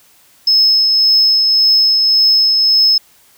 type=tone with tremolo; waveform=sine; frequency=5190 Hz; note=E8; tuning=28 cents flat; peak=-5 dBFS; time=0.47-2.98 s; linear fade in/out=5 ms; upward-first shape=triangle; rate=1.8 Hz; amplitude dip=35%; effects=tanh soft clip ceiling -4 dBFS + white hiss -49 dBFS RMS until 3.37 s